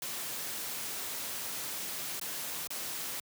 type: noise with dropouts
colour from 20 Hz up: white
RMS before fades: -38 dBFS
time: 0.02-3.2 s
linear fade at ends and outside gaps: 2 ms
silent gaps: 2.197-2.213 / 2.673-2.704 s
effects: high-pass 100 Hz 12 dB/octave